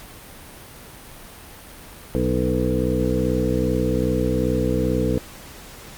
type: harmonic tone with a mistuned harmonic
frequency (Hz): 62.5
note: B1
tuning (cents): +21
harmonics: 1 / 2 / 3 / 4 / 5 / 7 / 8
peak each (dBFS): -26 / -26 / -26 / -26 / -26 / -26 / -26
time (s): 2.15-5.18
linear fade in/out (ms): 0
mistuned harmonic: 7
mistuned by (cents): +17
effects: pink hiss -41 dBFS RMS until 5.97 s + Opus 48 kbps